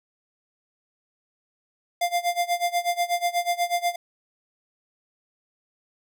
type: tone with tremolo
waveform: square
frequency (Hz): 698.5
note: F5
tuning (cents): 0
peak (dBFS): -20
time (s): 2.01-3.96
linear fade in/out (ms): 5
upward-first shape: sine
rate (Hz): 8.2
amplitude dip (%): 90
effects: none